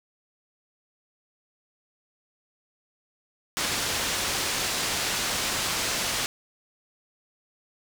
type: low-pass noise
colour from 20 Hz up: white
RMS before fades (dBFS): -28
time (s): 3.57-6.26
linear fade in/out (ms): 0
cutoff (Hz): 6500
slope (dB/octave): 12
effects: none